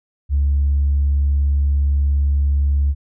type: tone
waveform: sine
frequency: 70.7 Hz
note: C#2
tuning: 35 cents sharp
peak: -12 dBFS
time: 0.29-2.95 s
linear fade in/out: 50 ms
effects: tanh soft clip ceiling -10 dBFS